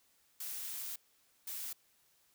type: noise bursts at uneven times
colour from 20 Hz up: blue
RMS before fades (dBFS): -42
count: 2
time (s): 0.4-0.96 / 1.47-1.73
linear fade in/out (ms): 5
effects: white hiss -71 dBFS RMS until 2.34 s